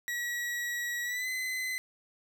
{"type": "tone with pitch glide", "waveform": "40% pulse", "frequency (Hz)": [1920, 2032], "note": ["B6", "B6"], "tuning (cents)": [-49, 49], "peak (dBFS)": -31, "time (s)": [0.08, 1.78], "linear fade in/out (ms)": 0, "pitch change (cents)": 98, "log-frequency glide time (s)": [1.04, 1.28], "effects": []}